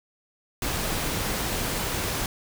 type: noise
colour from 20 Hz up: pink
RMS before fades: -28 dBFS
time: 0.62-2.26 s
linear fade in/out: 2 ms
effects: none